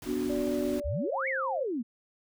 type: noise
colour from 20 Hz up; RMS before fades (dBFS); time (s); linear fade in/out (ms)
pink; -44; 0.02-0.8; 2
type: chord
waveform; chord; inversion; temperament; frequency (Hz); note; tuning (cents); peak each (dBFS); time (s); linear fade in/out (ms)
sine; B minor; none; equal; 246.9 / 293.7 / 370; B3 / D4 / F#4; 0 / 0 / 0; -32; 0.05-0.82; 50
type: tone with pitch glide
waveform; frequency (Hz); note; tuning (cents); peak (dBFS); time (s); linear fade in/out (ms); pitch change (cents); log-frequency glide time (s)
sine; 581 to 529.7; D5 to C5; -19 to +21; -33; 0.29-1.65; 10; -160; 0.98-1.23
type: exponential two-way sweep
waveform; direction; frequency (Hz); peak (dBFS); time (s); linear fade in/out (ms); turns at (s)
sine; up then down; 54.6 to 2285 to 214.8; -29; 0.84-1.83; 20; 1.28
effects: none